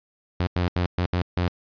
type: tone bursts at uneven times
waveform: sawtooth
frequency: 88.8 Hz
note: F2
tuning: 29 cents sharp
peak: -17 dBFS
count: 6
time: 0.4-0.47 / 0.56-0.68 / 0.76-0.86 / 0.98-1.06 / 1.13-1.22 / 1.37-1.48 s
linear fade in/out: 0 ms
effects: resampled to 11025 Hz